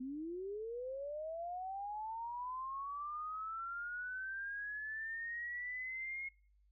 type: linear sweep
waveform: sine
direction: up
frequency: 248.7 to 2164 Hz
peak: -40 dBFS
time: 0-6.29 s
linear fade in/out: 10 ms
effects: noise-tail reverb RT60 0.5 s tail -24 dB re dry + added 50 Hz sine -67 dBFS peak until 6.71 s